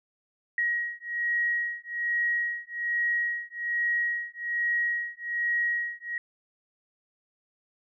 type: beating tone pair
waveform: sine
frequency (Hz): 1896 / 1897.2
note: A#6 / A#6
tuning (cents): +29 / +30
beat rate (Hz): 1.2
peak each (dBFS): -29 / -29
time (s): 0.58-6.18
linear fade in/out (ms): 2
effects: none